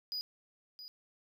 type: tone with echo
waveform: triangle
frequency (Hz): 4933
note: D#8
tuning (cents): -16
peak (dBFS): -34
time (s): 0.12-0.21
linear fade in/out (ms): 0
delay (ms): 670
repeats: 1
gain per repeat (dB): -11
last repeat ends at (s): 0.88
effects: none